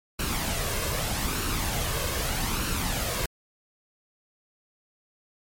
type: noise with flanger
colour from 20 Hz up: pink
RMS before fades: -28 dBFS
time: 0.19-3.26 s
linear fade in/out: 5 ms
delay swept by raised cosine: 0.71 to 1.91 ms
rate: 0.81 Hz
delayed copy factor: +0.5
effects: MP3 64 kbps